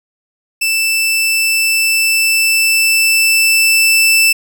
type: tone with level ramp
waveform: sawtooth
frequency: 2650 Hz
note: E7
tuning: 9 cents sharp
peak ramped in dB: -9 to -4 dBFS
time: 0.61-4.33 s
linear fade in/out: 10 ms
effects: none